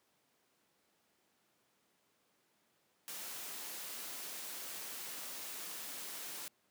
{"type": "noise", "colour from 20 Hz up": "white", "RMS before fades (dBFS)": -45, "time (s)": [3.08, 6.48], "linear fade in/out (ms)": 0, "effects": ["pink hiss -75 dBFS RMS until 6.7 s", "high-pass 200 Hz 12 dB/octave"]}